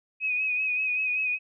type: tone with vibrato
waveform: sine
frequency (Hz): 2515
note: D#7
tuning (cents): +18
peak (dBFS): -24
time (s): 0.2-1.39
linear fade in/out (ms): 50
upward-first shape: sine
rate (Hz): 5.2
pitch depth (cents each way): 40
effects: none